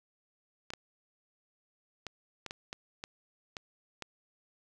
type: clicks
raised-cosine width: 0.2 ms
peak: -22 dBFS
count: 9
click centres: 0.704 / 0.736 / 2.067 / 2.463 / 2.509 / 2.729 / 3.039 / 3.568 / 4.023 s
effects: none